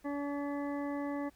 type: harmonic tone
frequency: 285.8 Hz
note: D4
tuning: 47 cents flat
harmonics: 1 / 2 / 3 / 4 / 6 / 7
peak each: -35 / -41 / -45 / -47 / -51 / -52 dBFS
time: 0.04-1.3 s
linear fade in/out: 20 ms
effects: added 60 Hz sine -67 dBFS peak until 1.35 s + pink hiss -67 dBFS RMS until 1.35 s